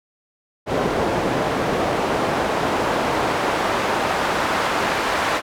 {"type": "noise with band-pass filter sweep", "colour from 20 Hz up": "pink", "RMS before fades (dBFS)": -21, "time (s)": [0.66, 5.42], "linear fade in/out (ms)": 50, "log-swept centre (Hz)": [480, 1100], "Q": 0.79, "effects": []}